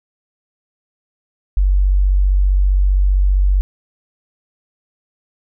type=tone; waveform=sine; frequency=47.62 Hz; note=G1; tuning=49 cents flat; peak=-10 dBFS; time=1.57-3.61 s; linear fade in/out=0 ms; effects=none